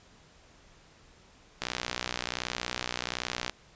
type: click train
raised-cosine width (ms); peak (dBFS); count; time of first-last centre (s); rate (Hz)
0.2; -13; 116; 1.62-3.496; 61.3
effects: pink hiss -58 dBFS RMS until 3.75 s + resampled to 16000 Hz